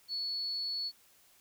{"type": "tone", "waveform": "sine", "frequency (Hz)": 4409, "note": "C#8", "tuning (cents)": -10, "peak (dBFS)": -33, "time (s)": [0.08, 0.92], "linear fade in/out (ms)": 50, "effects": ["white hiss -64 dBFS RMS until 1.4 s"]}